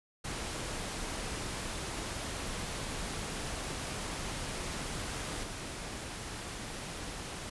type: noise with level steps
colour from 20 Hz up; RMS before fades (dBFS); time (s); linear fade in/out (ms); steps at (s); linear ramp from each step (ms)
pink; -38 / -41; 0.24-7.5; 10; 5.43; 5
effects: resampled to 24000 Hz